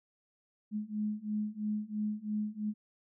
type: beating tone pair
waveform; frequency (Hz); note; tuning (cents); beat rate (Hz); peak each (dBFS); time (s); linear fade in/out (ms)
sine; 210 / 213; G#3 / G#3; +19 / +44; 3; -36 / -35; 0.71-2.74; 50
effects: none